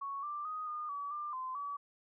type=tone with pitch steps; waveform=sine; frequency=1110 / 1181 / 1248 / 1219 / 1142 / 1192 / 1032 / 1143 Hz; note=C#6 / D6 / D#6 / D#6 / D6 / D6 / C6 / D6; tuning=+2 / +9 / +5 / -36 / -49 / +25 / -24 / -47 cents; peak=-37 dBFS; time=0.01-1.77 s; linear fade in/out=10 ms; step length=220 ms; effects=none